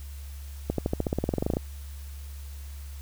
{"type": "accelerating click train", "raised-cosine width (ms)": 2, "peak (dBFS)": -12, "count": 17, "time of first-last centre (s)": [0.7, 1.569], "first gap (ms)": 83, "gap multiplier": 0.94, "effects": ["added 70 Hz sine -37 dBFS peak until 3.01 s", "white hiss -52 dBFS RMS until 3.01 s"]}